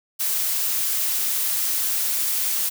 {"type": "noise", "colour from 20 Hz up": "blue", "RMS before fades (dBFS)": -23, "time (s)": [0.19, 2.7], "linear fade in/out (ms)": 20, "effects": []}